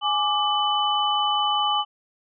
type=tone cluster; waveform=sine; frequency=834 / 1175 / 3000 Hz; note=G#5 / D6 / F#7; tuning=+7 / +1 / +23 cents; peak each=-24 dBFS; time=0.01-1.85 s; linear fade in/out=50 ms; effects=none